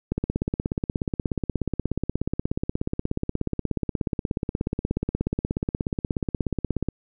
click train, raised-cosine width 3 ms, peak -11 dBFS, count 114, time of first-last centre 0.12-6.886 s, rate 16.7 Hz, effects none

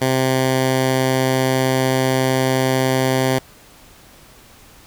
10% pulse tone, 130.81 Hz, C3, in tune, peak -7 dBFS, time 0.01-3.39 s, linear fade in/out 10 ms, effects pink hiss -46 dBFS RMS until 4.86 s

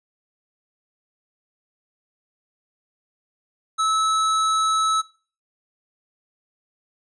square tone, 1300 Hz, E6, 24 cents flat, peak -19 dBFS, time 3.78-5.02 s, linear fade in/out 20 ms, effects noise-tail reverb RT60 0.4 s tail -19 dB re dry + resampled to 22050 Hz

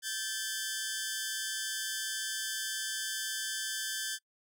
10% pulse tone pair together, 1562 / 1739.9 Hz, G6 / A6, -7 / -20 cents, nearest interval major second, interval 187 cents, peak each -28 dBFS, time 0.02-4.19 s, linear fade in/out 50 ms, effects noise-tail reverb RT60 0.1 s tail -25 dB re dry

